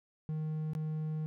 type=tone with dropouts; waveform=triangle; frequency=155.56 Hz; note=D#3; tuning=in tune; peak=-31 dBFS; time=0.29-1.26 s; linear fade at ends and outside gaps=0 ms; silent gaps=0.734-0.751 s; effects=none